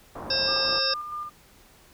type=low-pass noise; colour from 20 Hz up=white; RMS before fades=-38 dBFS; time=0.15-0.79 s; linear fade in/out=5 ms; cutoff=1100 Hz; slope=24 dB/octave
type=harmonic tone; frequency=534 Hz; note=C5; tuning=35 cents sharp; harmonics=1 / 3 / 5 / 7 / 9 / 10; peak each=-31 / -32 / -36 / -32 / -29 / -25 dBFS; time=0.3-0.94 s; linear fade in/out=5 ms
type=tone with tremolo; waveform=sine; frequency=1203 Hz; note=D6; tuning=41 cents sharp; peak=-30 dBFS; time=0.47-1.3 s; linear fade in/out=20 ms; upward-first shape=square; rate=4.6 Hz; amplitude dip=35%
effects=pink hiss -55 dBFS RMS until 1.93 s